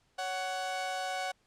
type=tone pair together; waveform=sawtooth; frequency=558 / 744.8 Hz; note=C#5 / F#5; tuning=+11 / +11 cents; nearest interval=perfect fourth; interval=500 cents; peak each=-36 / -30 dBFS; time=0.18-1.32 s; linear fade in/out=10 ms; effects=pink hiss -71 dBFS RMS until 1.46 s + low-pass 8000 Hz 12 dB/octave